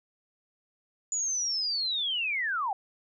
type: linear sweep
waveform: sine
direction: down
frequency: 6980 to 740 Hz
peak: -27 dBFS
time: 1.12-2.73 s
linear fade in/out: 2 ms
effects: none